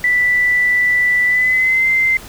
sine tone with pitch glide, 1975.5 to 2079 Hz, B6 to C7, 0 to -12 cents, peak -11 dBFS, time 0.04-2.17 s, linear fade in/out 2 ms, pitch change +88 cents, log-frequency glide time 1.25-1.87 s, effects pink hiss -36 dBFS RMS until 2.28 s

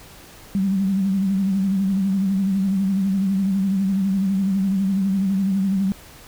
sine tone with vibrato, 193.6 Hz, G3, 21 cents flat, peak -17 dBFS, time 0.55-5.92 s, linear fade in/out 0 ms, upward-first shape sine, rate 12 Hz, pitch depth 56 cents each way, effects pink hiss -44 dBFS RMS until 6.27 s

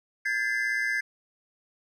triangle tone cluster, 1606 / 1723 / 2060 Hz, G6 / A6 / C7, +41 / -37 / -28 cents, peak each -28 dBFS, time 0.25-1.01 s, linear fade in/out 10 ms, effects none

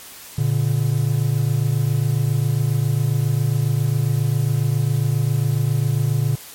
triangle tone pair together, 115.64 / 143 Hz, A#2 / D3, -13 / -46 cents, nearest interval major third, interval 367 cents, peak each -17 dBFS, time 0.38-6.36 s, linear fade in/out 5 ms, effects white hiss -39 dBFS RMS until 6.54 s + MP3 64 kbps

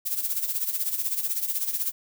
violet noise with tremolo, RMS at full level -25 dBFS, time 0.05-1.92 s, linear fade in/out 20 ms, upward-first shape sine, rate 16 Hz, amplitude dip 70%, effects none

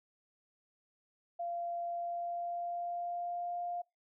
sine tone with pitch glide, 690 to 701.7 Hz, F5 to F5, -21 to +8 cents, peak -35 dBFS, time 1.39-3.82 s, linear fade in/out 10 ms, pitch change +29 cents, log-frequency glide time 1.84-3.6 s, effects noise-tail reverb RT60 0.2 s tail -25 dB re dry

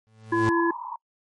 35% pulse tone with exponential growth, 110 Hz, A2, in tune, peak -20 dBFS, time 0.07-0.49 s, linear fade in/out 0 ms, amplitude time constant 91 ms
harmonic tone, 337.6 Hz, E4, 41 cents sharp, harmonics 1 / 3 / 5, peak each -21 / -26 / -28 dBFS, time 0.32-0.71 s, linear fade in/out 5 ms
white band-pass noise, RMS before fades -35 dBFS, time 0.46-0.96 s, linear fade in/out 2 ms, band 910 to 1000 Hz, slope 96 dB/octave
effects noise-tail reverb RT60 0.1 s tail -26 dB re dry + MP3 48 kbps

